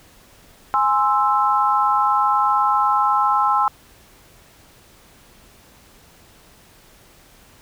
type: chord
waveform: sine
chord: Ab augmented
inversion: none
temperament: equal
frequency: 830.6 / 1046.5 / 1318.5 Hz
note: Ab5 / C6 / E6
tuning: 0 / 0 / 0 cents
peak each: -19 dBFS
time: 0.74-3.68 s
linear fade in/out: 0 ms
effects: pink hiss -50 dBFS RMS until 7.61 s